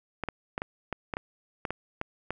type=clicks; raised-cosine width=0.5 ms; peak=-16 dBFS; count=11; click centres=0.237 / 0.287 / 0.579 / 0.619 / 0.927 / 1.138 / 1.169 / 1.652 / 1.706 / 2.014 / 2.306 s; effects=none